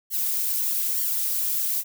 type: noise with flanger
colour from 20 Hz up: violet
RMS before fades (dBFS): -25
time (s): 0.1-1.84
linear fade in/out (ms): 50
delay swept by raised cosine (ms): 0.78 to 4.78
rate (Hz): 1.1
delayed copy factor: -0.95
effects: none